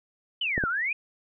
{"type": "exponential two-way sweep", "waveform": "sine", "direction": "down then up", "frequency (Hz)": [3104, 1318.5, 2528], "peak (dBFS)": -25, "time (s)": [0.41, 0.93], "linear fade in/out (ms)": 5, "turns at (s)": 0.68}
{"type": "clicks", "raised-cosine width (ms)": 2, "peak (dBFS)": -15, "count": 2, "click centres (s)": [0.579, 0.638]}
{"effects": []}